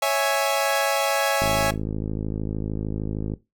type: chord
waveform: sawtooth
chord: C# minor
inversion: none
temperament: equal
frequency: 554.4 / 659.3 / 830.6 Hz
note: C#5 / E5 / G#5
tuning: 0 / 0 / 0 cents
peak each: -20 / -20 / -21 dBFS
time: 0.02-1.71 s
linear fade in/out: 5 ms
type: click train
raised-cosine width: 3 ms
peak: -15 dBFS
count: 103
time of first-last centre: 1.42-3.337 s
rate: 53.2 Hz
effects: noise-tail reverb RT60 0.2 s tail -17 dB re dry